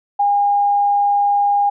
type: tone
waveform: sine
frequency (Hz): 812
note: G#5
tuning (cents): -39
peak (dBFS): -12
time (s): 0.19-1.7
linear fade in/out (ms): 10
effects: none